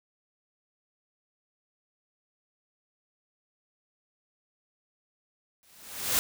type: noise with exponential growth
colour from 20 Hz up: white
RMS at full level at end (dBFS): -23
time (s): 5.63-6.19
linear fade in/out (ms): 0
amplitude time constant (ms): 120
effects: none